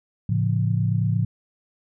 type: chord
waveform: sine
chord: A augmented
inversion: none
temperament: equal with one note detuned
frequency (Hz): 110 / 138.59 / 171.71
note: A2 / C#3 / E#3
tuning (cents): 0 / 0 / -29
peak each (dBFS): -21 / -25 / -25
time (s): 0.29-1.25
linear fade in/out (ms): 5
effects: none